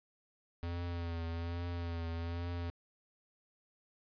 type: tone with vibrato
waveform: square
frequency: 85 Hz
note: F2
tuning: 46 cents flat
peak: -37 dBFS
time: 0.63-2.7 s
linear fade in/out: 0 ms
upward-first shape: triangle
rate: 1.2 Hz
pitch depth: 45 cents each way
effects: resampled to 11025 Hz + 11-bit